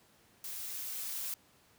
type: noise with level ramp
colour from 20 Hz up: blue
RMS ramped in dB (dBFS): -42 to -38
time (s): 0.44-1.34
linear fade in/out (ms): 2
effects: pink hiss -65 dBFS RMS until 1.78 s + high-pass 80 Hz 12 dB/octave